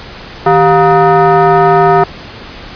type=tone with frequency modulation; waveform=sine; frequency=158.6 Hz; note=D#3; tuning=33 cents sharp; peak=-4 dBFS; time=0.46-2.04 s; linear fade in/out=5 ms; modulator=550 Hz; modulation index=1.9; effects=pink hiss -29 dBFS RMS until 2.75 s + resampled to 11025 Hz